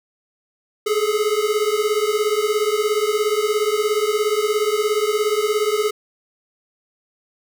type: beating tone pair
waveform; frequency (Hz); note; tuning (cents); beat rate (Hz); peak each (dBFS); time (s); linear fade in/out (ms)
square; 415.3 / 432.3; G#4 / A4; 0 / -31; 17; -21; 0.86-5.91; 10
effects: none